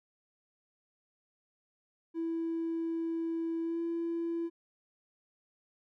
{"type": "tone with pitch glide", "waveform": "triangle", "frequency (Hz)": [330, 335.6], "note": ["E4", "E4"], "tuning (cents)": [2, 31], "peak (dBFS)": -28, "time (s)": [2.14, 4.5], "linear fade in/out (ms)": 50, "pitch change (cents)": 29, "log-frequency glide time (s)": [3.62, 3.8], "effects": ["tanh soft clip ceiling -28 dBFS"]}